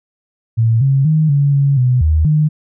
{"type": "tone with pitch steps", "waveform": "sine", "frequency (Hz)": [113.8, 136.2, 156.1, 141.9, 139.9, 125.7, 78.1, 152.5], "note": ["A#2", "C#3", "D#3", "C#3", "C#3", "B2", "D#2", "D#3"], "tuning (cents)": [-41, -30, 6, 41, 16, 31, 7, -34], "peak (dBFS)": -9, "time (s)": [0.57, 2.49], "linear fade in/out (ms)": 20, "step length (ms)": 240, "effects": []}